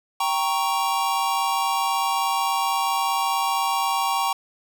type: chord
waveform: square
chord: G diminished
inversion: none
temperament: equal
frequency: 784 / 932.3 / 1108.7 Hz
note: G5 / Bb5 / Db6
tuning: 0 / 0 / 0 cents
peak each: -26 dBFS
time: 0.2-4.33 s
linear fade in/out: 5 ms
effects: none